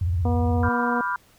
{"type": "tone with vibrato", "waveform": "sine", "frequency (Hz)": 87.31, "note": "F2", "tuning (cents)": 0, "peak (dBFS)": -20, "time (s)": [0.01, 0.69], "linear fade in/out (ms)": 5, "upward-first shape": "square", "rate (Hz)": 17, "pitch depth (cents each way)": 140}
{"type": "harmonic tone", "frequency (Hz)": 241.3, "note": "B3", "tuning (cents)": -40, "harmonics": [1, 2, 3, 4, 5], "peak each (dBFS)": [-25, -29, -30, -35, -42], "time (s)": [0.25, 1.01], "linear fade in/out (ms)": 2}
{"type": "chord", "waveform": "sine", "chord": "G dominant seventh", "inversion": "first", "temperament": "equal with one note detuned", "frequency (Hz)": [987.8, 1174.7, 1405.8, 1568], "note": ["B5", "D6", "F6", "G6"], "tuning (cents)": [0, 0, 11, 0], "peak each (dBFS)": [-26, -32, -28, -32], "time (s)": [0.63, 1.16], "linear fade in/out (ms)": 2}
{"effects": ["pink hiss -57 dBFS RMS until 1.38 s"]}